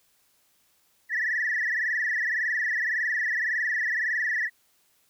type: tone with frequency modulation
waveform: sine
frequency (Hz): 1840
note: A#6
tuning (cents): -23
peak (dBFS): -23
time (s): 1.09-4.5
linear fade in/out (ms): 50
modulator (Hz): 21.8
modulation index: 6
effects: tanh soft clip ceiling -19 dBFS + white hiss -66 dBFS RMS until 5.09 s